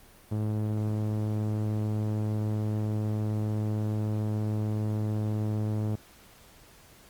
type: tone with low-pass filter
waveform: sawtooth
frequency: 106.8 Hz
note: G#2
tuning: 49 cents sharp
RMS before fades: -29 dBFS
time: 0.31-5.96 s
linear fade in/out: 10 ms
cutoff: 600 Hz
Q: 0.51
effects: pink hiss -55 dBFS RMS until 7.09 s + Opus 32 kbps